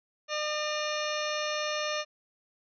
harmonic tone with a mistuned harmonic, 604 Hz, D5, 48 cents sharp, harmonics 1 / 2 / 3 / 4 / 5 / 6 / 7 / 9 / 10, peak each -33 / -36 / -38 / -39 / -40 / -41 / -41 / -43 / -43 dBFS, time 0.28-2.05 s, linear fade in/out 50 ms, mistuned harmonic 5, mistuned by -100 cents, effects none

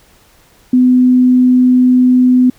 sine tone, 251.9 Hz, B3, 34 cents sharp, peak -5 dBFS, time 0.73-2.5 s, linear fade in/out 5 ms, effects pink hiss -48 dBFS RMS until 2.58 s

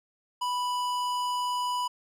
sine tone with tanh clipping, 987.8 Hz, B5, in tune, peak -29 dBFS, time 0.41-1.88 s, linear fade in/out 10 ms, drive 18 dB, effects none

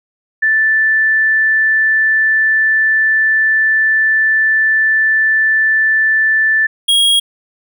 sine / square tone pair in turn, 1760 / 3285 Hz, A6 / G#7, 0 / -20 cents, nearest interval major seventh, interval 1080 cents, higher second, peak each -9 dBFS, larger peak neither, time 0.42-6.67 / 6.88-7.2 s, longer first, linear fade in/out 10 ms, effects none

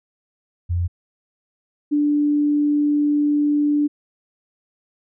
sine tone pair in turn, 87.31 / 293.7 Hz, F2 / D4, 0 / 0 cents, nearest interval octave + major sixth, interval 2100 cents, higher second, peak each -18 / -15 dBFS, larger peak second, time 0.69-0.88 / 1.91-3.88 s, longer second, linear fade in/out 20 ms, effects none

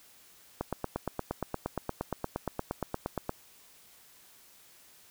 click train, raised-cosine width 1 ms, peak -17 dBFS, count 24, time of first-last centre 0.61-3.294 s, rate 8.57 Hz, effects white hiss -58 dBFS RMS until 5.1 s

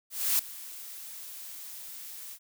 blue noise with ADSR envelope, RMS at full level -24 dBFS, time 0.1-2.39 s, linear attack 290 ms, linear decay 4 ms, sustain -19 dB, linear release 61 ms, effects none

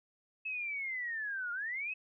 sine linear two-way sweep, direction down then up, 2605 to 1393 to 2605 Hz, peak -35 dBFS, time 0.45-1.94 s, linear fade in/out 10 ms, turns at 1.52 s, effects none

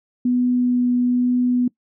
sine tone with vibrato, 246.9 Hz, B3, in tune, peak -15 dBFS, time 0.25-1.68 s, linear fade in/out 5 ms, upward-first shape triangle, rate 1.1 Hz, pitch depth 8 cents each way, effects noise-tail reverb RT60 0.1 s tail -22 dB re dry

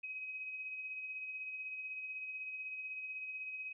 sine tone with tremolo, 2532 Hz, D#7, 30 cents sharp, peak -39 dBFS, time 0.03-3.73 s, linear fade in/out 10 ms, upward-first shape triangle, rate 16 Hz, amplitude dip 45%, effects none

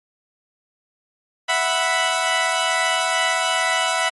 15% pulse chord, E suspended second, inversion none, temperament equal, 659.3 / 740 / 987.8 Hz, E5 / F#5 / B5, 0 / 0 / 0 cents, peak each -16 dBFS, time 1.48-4.1 s, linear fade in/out 20 ms, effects MP3 48 kbps

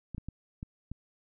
clicks, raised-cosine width 5 ms, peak -26 dBFS, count 5, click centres 0.147 / 0.181 / 0.286 / 0.629 / 0.916 s, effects none

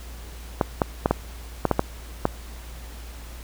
clicks, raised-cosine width 1 ms, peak -4 dBFS, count 8, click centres 0.612 / 0.818 / 1.059 / 1.11 / 1.653 / 1.713 / 1.794 / 2.254 s, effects added 58 Hz sine -37 dBFS peak until 3.43 s + pink hiss -45 dBFS RMS until 3.43 s

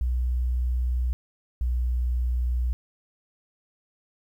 sine tone pair in turn, 61.74 / 61.24 Hz, B1 / B1, 0 / -14 cents, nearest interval unison, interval 14 cents, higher first, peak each -22 dBFS, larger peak neither, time 0.01-1.13 / 1.61-2.73 s, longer neither, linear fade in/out 0 ms, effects 10-bit

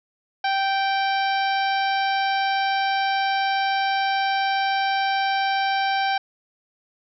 harmonic tone, 781 Hz, G5, 7 cents flat, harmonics 1 / 2 / 3 / 4 / 5 / 6 / 7, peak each -21 / -27 / -31 / -33 / -35 / -37 / -38 dBFS, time 0.44-6.18 s, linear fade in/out 5 ms, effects none

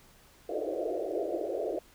pink band-pass noise, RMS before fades -33 dBFS, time 0.49-1.79 s, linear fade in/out 5 ms, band 320 to 690 Hz, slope 96 dB/octave, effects pink hiss -59 dBFS RMS until 1.94 s

